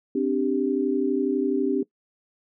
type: chord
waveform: sine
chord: C suspended second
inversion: none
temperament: equal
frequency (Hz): 261.6 / 293.7 / 392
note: C4 / D4 / G4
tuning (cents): 0 / 0 / 0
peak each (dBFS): -25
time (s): 0.15-1.83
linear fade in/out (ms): 5
effects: noise-tail reverb RT60 0.1 s tail -21 dB re dry